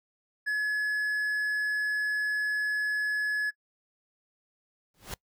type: tone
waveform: triangle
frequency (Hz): 1700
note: G#6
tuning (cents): +40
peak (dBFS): -24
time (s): 0.46-3.51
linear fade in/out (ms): 20
type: noise with exponential growth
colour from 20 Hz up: pink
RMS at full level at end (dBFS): -33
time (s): 4.94-5.14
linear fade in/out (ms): 2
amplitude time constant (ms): 42
effects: noise-tail reverb RT60 0.1 s tail -24 dB re dry

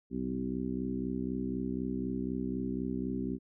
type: harmonic tone with a mistuned harmonic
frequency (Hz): 64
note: C2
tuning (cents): -38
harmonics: 1 / 2 / 3 / 4 / 5 / 6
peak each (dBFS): -44 / -46 / -37 / -35 / -41 / -41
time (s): 0.1-3.39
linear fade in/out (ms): 50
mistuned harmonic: 2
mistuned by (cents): +24
effects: none

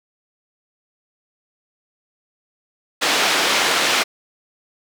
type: band-pass noise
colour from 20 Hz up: white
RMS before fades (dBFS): -18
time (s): 3.01-4.04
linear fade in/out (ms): 20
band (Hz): 310 to 3800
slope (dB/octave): 12
effects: none

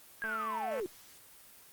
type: linear sweep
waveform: sine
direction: down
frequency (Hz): 1649 to 336.7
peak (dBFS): -33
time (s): 0.22-0.86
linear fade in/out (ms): 0
type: click train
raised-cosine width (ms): 0.5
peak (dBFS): -28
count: 124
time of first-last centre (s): 0.24-0.799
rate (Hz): 220
effects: white hiss -56 dBFS RMS until 1.72 s + Opus 24 kbps

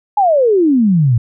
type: exponential sweep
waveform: sine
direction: down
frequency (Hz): 856 to 110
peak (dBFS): -8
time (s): 0.17-1.18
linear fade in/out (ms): 5
effects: none

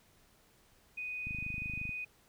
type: tone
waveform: sine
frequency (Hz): 2489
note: D#7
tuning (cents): 0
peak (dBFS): -37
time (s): 0.97-2.05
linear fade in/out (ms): 10
type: click train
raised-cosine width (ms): 5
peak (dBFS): -31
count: 17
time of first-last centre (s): 1.27-1.893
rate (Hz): 25.7
effects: pink hiss -66 dBFS RMS until 2.28 s

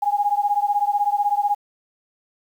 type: beating tone pair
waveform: sine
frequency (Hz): 814 / 830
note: G#5 / G#5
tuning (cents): -35 / -1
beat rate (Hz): 16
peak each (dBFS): -20 / -21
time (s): 0.02-1.55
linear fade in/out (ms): 10
effects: 8-bit

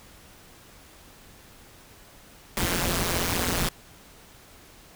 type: noise with amplitude modulation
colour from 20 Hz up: pink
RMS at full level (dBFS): -22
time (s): 2.57-3.69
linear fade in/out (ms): 2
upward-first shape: sine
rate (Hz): 175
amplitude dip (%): 100
effects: pink hiss -51 dBFS RMS until 4.95 s

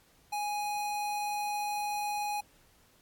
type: tone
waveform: square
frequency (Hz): 830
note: G#5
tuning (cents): -1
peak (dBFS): -32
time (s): 0.32-2.41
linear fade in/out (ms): 10
effects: pink hiss -64 dBFS RMS until 3.01 s + AAC 64 kbps

